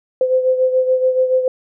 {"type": "beating tone pair", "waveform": "sine", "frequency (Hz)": [513, 520], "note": ["C5", "C5"], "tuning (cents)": [-34, -11], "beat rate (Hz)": 7, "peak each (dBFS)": [-13, -20], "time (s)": [0.21, 1.48], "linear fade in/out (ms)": 2, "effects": []}